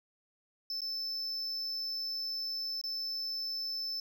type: tone with dropouts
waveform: triangle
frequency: 5274 Hz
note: E8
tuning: in tune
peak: -33 dBFS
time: 0.7-4 s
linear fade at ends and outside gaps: 2 ms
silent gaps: 0.807-0.817 / 2.814-2.838 s
effects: none